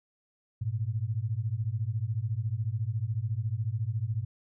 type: beating tone pair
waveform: sine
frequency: 103.6 / 117.6 Hz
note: G#2 / A#2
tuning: -4 / +16 cents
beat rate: 14 Hz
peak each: -31 dBFS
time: 0.61-4.25 s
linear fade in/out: 10 ms
effects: none